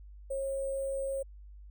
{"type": "tone with sample-and-hold", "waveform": "sine", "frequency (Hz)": 543, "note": "C#5", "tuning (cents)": -36, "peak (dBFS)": -31, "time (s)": [0.3, 1.23], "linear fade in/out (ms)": 10, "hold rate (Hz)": 8820, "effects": ["added 50 Hz sine -47 dBFS peak until 1.7 s"]}